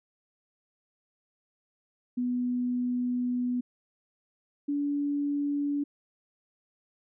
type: tone pair in turn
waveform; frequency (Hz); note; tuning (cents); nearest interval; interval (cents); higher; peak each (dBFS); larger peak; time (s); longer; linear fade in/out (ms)
sine; 246.9 / 287.2; B3 / D4; 0 / -39; minor third; 261; second; -26; neither; 2.17-3.61 / 4.68-5.84; first; 10
effects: none